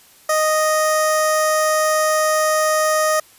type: tone with notch filter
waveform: 15% pulse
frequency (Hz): 621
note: D#5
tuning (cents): -3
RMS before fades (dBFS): -17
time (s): 0.29-3.2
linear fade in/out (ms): 5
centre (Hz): 2700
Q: 0.97
effects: white hiss -49 dBFS RMS until 3.38 s + resampled to 32000 Hz